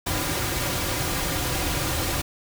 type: noise with comb filter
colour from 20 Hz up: pink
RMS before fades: -26 dBFS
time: 0.06-2.22 s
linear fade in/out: 10 ms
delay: 4.6 ms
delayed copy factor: -0.55
effects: none